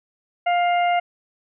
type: harmonic tone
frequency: 703 Hz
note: F5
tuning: 11 cents sharp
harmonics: 1 / 2 / 3 / 4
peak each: -17 / -31 / -27 / -33 dBFS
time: 0.46-1 s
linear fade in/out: 10 ms
effects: none